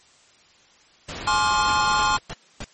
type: noise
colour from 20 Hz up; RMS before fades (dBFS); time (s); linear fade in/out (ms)
pink; -33; 1.08-2.19; 10
type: chord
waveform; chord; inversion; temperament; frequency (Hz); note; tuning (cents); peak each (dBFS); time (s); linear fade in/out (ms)
square; D half-diminished seventh; second; just; 845.8 / 1057.2 / 1174.7 / 1409.6; Ab5 / C6 / D6 / F6; +31 / +18 / 0 / +16; -24 / -23 / -28 / -26; 1.27-2.17; 5
type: noise bursts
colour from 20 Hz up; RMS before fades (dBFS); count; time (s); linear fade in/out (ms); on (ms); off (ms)
pink; -32; 4; 1.68-2.642; 0; 38; 270
effects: white hiss -55 dBFS RMS until 2.73 s + MP3 32 kbps